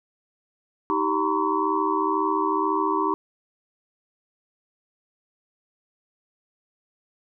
sine tone cluster, 315.6 / 389.8 / 934 / 1016 / 1127 Hz, D#4 / G4 / A#5 / B5 / C#6, +25 / -10 / +3 / +49 / +28 cents, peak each -27 dBFS, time 0.9-3.14 s, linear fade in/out 0 ms, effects none

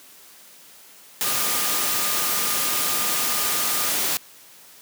sine tone in noise, 1216 Hz, D#6, 40 cents flat, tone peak -33 dBFS, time 1.24-3.89 s, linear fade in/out 0 ms, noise white, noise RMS -23 dBFS, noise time 1.21-4.17 s, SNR -13 dB, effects white hiss -48 dBFS RMS until 4.81 s + high-pass 150 Hz 12 dB/octave

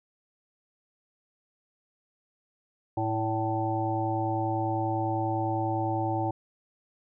harmonic tone with a mistuned harmonic, 110 Hz, A2, in tune, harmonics 1 / 3 / 5 / 7 / 8, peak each -31 / -31 / -36 / -31 / -34 dBFS, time 2.97-6.31 s, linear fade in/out 5 ms, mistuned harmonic 5, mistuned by +54 cents, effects none

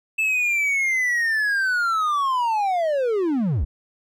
triangle linear sweep, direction down, 2637 to 49 Hz, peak -17 dBFS, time 0.18-3.65 s, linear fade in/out 10 ms, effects none

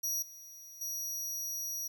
sawtooth tone with level steps, 5770 Hz, F#8, 44 cents flat, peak -29 / -46 / -33 dBFS, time 0.03-1.88 s, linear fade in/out 10 ms, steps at 0.22 / 0.81 s, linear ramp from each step 5 ms, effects 11-bit

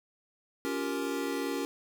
square chord, G half-diminished seventh, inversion second, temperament equal with one note detuned, 279.8 / 349.2 / 392 / 466.2 Hz, Db4 / F4 / G4 / Bb4, +16 / 0 / 0 / 0 cents, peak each -35 / -39 / -38 / -38 dBFS, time 0.65-1.65 s, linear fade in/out 0 ms, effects none

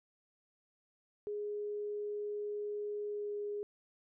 sine tone with pitch glide, 415.3 to 412.7 Hz, G#4 to G#4, 0 to -11 cents, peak -36 dBFS, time 1.27-3.63 s, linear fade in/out 0 ms, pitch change -11 cents, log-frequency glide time 3.07-3.35 s, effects none

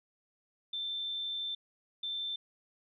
sine tone bursts at uneven times, 3554 Hz, A7, 17 cents sharp, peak -34 dBFS, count 2, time 0.73-1.55 / 2.03-2.36 s, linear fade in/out 5 ms, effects none

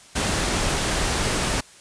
pink noise, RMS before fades -23 dBFS, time 0.15-1.61 s, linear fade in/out 10 ms, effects white hiss -48 dBFS RMS until 1.8 s + resampled to 22050 Hz

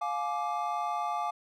triangle chord, D diminished, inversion first, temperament just, 704.8 / 845.8 / 1174.7 Hz, F5 / Ab5 / D6, +16 / +31 / 0 cents, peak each -32 dBFS, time 0.01-1.31 s, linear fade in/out 10 ms, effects none

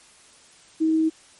sine tone, 318.7 Hz, D#4, 42 cents sharp, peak -17 dBFS, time 0.8-1.1 s, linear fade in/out 20 ms, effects white hiss -52 dBFS RMS until 1.39 s + MP3 48 kbps

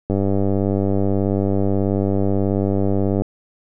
click train, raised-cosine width 2 ms, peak -7 dBFS, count 308, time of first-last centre 0.1-3.22 s, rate 98.4 Hz, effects none

